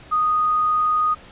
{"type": "tone", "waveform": "sine", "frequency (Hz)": 1240, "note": "D#6", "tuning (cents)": -6, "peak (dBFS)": -16, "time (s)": [0.11, 1.15], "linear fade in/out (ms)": 20, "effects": ["pink hiss -44 dBFS RMS until 1.31 s", "resampled to 8000 Hz"]}